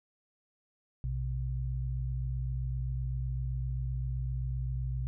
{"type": "tone pair together", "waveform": "sine", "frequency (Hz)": [60.25, 128], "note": ["B1", "C3"], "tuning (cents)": [-42, -38], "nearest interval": "octave + minor second", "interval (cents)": 1304, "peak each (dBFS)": [-33, -34], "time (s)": [1.04, 5.07], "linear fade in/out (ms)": 0, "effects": []}